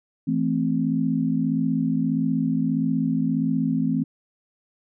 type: chord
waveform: sine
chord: A minor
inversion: second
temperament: equal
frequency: 164.81 / 220 / 261.6 Hz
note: E3 / A3 / C4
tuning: 0 / 0 / 0 cents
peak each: -25 / -25 / -23 dBFS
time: 0.27-4.04 s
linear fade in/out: 10 ms
effects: none